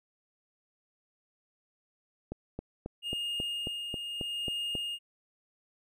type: click train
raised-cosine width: 2 ms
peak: -23 dBFS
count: 10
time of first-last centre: 2.32-4.752 s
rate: 3.7 Hz
type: tone with tremolo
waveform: triangle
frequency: 2839 Hz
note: F7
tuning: 28 cents sharp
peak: -30 dBFS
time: 3.02-4.99 s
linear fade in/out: 50 ms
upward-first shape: sine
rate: 0.79 Hz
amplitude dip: 40%
effects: none